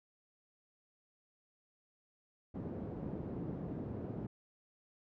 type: band-pass noise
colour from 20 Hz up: pink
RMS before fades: -42 dBFS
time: 2.54-4.27 s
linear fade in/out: 10 ms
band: 110 to 360 Hz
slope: 12 dB/octave
effects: none